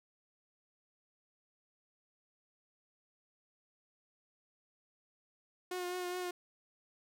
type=tone with vibrato; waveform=sawtooth; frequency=360 Hz; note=F#4; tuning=47 cents flat; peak=-33 dBFS; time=5.71-6.31 s; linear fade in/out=5 ms; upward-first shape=triangle; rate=4.8 Hz; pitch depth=27 cents each way; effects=none